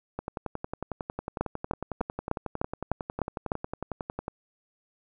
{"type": "two click trains", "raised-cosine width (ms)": 1, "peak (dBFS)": [-12, -18], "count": [8, 46], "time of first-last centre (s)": [[1.41, 3.518], [0.19, 4.281]], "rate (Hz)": [3.32, 11], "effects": []}